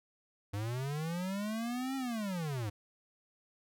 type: linear two-way sweep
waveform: square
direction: up then down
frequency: 98 to 271.2 to 98 Hz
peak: -35 dBFS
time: 0.53-2.7 s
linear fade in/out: 10 ms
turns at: 1.96 s
effects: none